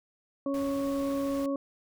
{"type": "harmonic tone", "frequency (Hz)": 277.2, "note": "C#4", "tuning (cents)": 0, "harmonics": [1, 2, 4], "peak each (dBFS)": [-29, -32, -41], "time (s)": [0.46, 1.56], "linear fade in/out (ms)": 2}
{"type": "noise", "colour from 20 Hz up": "pink", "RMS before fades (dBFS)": -46, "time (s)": [0.54, 1.46], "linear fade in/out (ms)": 2}
{"effects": []}